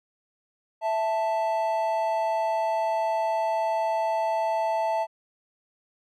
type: tone pair together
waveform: triangle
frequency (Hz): 659.3 / 880.6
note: E5 / A5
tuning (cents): 0 / +1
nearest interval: perfect fourth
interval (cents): 501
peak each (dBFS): -24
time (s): 0.81-5.07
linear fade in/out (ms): 50
effects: none